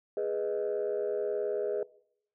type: chord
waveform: sine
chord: G# minor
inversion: none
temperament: equal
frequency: 415.3 / 493.9 / 622.3 Hz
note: G#4 / B4 / D#5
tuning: 0 / 0 / 0 cents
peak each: -30 / -33 / -34 dBFS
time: 0.17-1.83 s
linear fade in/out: 2 ms
effects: noise-tail reverb RT60 0.7 s tail -22 dB re dry + tanh soft clip ceiling -23 dBFS